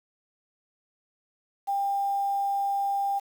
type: tone with quantisation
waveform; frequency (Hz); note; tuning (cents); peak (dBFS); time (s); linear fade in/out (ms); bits
sine; 796; G5; +26; -24; 1.67-3.2; 20; 8
effects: none